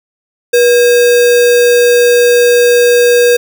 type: tone with sample-and-hold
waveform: sine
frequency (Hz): 482.8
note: B4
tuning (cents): -39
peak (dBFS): -4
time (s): 0.53-3.37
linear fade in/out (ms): 10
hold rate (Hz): 2100
effects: none